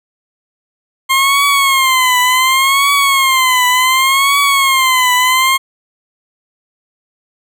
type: tone with vibrato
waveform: 20% pulse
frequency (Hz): 1061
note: C6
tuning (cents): +24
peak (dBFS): -4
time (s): 1.09-5.58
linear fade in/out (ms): 20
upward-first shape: triangle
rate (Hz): 0.68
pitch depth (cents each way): 120
effects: none